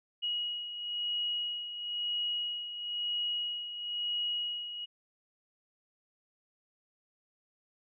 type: beating tone pair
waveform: sine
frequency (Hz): 2900 / 2901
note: F#7 / F#7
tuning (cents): -35 / -35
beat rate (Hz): 1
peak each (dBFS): -33 / -40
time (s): 0.22-4.86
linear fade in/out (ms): 20
effects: none